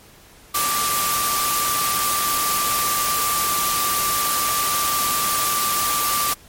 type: tone in noise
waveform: sine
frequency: 1174.7 Hz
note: D6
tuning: in tune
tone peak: -22 dBFS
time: 0.54-6.34 s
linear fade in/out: 10 ms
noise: white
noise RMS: -22 dBFS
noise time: 0.54-6.34 s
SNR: -3 dB
effects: pink hiss -48 dBFS RMS until 6.48 s + MP3 64 kbps